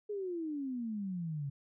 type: exponential sweep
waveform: sine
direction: down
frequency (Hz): 424.9 to 136.2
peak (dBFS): -35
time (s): 0.09-1.5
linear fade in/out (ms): 10
effects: none